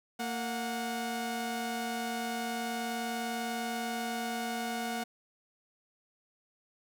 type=tone pair together; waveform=sawtooth; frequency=229.9 / 730 Hz; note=A#3 / F#5; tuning=-24 / -24 cents; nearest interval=octave + minor sixth; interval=2000 cents; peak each=-32 / -32 dBFS; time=0.19-5.04 s; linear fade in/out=10 ms; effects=none